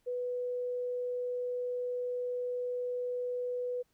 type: tone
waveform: sine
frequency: 493.9 Hz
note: B4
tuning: in tune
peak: -32 dBFS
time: 0.06-3.83 s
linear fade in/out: 20 ms
effects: pink hiss -75 dBFS RMS until 3.93 s